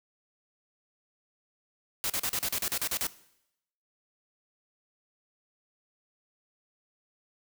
white noise bursts, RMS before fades -30 dBFS, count 11, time 2.04-3.068 s, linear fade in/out 0 ms, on 58 ms, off 39 ms, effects noise-tail reverb RT60 0.8 s tail -18 dB re dry

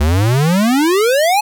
square exponential sweep, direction up, 70.1 to 864 Hz, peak -11 dBFS, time 0-1.41 s, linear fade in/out 10 ms, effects none

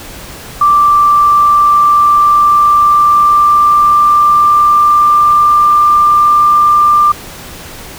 sine tone with pitch glide, 1174.7 to 1189.7 Hz, D6 to D6, 0 to +22 cents, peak -4 dBFS, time 0.61-7.12 s, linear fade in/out 5 ms, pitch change +22 cents, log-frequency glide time 1.13-5.72 s, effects pink hiss -29 dBFS RMS until 7.98 s

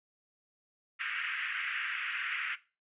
pink band-pass noise, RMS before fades -36 dBFS, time 0.99-2.56 s, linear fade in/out 20 ms, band 1400 to 2800 Hz, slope 48 dB/octave, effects noise-tail reverb RT60 0.3 s tail -17 dB re dry + resampled to 8000 Hz

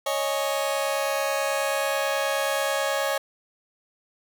sawtooth chord, C# suspended second, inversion none, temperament just, 554.4 / 623.7 / 831.5 Hz, C#5 / D#5 / G#5, 0 / +4 / +2 cents, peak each -22 / -25 / -27 dBFS, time 0.06-3.18 s, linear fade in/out 5 ms, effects none

